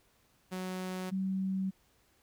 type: tone pair in turn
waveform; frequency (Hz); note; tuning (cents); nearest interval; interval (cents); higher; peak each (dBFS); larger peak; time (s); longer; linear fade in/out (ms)
sawtooth / sine; 185 / 190.53; F#3 / G3; 0 / -49; minor second; 51; second; -32 / -30; second; 0.51-1.11 / 1.11-1.71; neither; 20
effects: pink hiss -69 dBFS RMS until 2.22 s